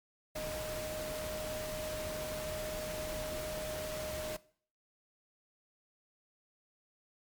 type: tone in noise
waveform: sine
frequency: 618 Hz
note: D#5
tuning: 12 cents flat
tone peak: -38 dBFS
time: 0.35-4.37 s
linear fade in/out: 10 ms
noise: pink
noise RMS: -42 dBFS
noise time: 0.35-4.37 s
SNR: +1 dB
effects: noise-tail reverb RT60 0.5 s tail -20 dB re dry + MP3 96 kbps